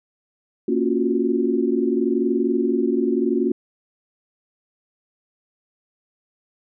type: chord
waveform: sine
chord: Gb major seventh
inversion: first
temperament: equal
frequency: 233.1 / 277.2 / 349.2 / 370 Hz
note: Bb3 / Db4 / F4 / Gb4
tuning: 0 / 0 / 0 / 0 cents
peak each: -23 dBFS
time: 0.68-3.52 s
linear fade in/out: 5 ms
effects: none